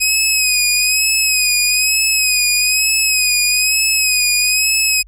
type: tone with vibrato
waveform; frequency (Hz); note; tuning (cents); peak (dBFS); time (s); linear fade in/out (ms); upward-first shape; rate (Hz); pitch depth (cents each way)
15% pulse; 2519; D#7; +21; -5; 0-5.03; 20; sine; 1.1; 50
effects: added 47 Hz sine -39 dBFS peak until 5.07 s